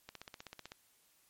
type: click train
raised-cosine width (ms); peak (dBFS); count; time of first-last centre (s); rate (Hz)
0.2; -29; 11; 0.09-0.719; 15.9
effects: white hiss -70 dBFS RMS until 1.29 s + MP3 64 kbps